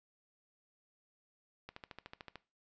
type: click train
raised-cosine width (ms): 0.3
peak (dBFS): -30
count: 10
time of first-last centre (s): 1.69-2.357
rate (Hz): 13.5
effects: noise-tail reverb RT60 0.3 s tail -19 dB re dry + resampled to 16000 Hz